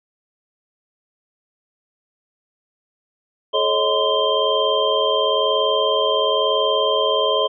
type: tone cluster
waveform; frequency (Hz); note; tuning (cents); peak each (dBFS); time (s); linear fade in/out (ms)
sine; 430.3 / 547 / 628 / 1029 / 3161; A4 / C#5 / D#5 / C6 / G7; -39 / -23 / +16 / -29 / +14; -22; 3.53-7.48; 20
effects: none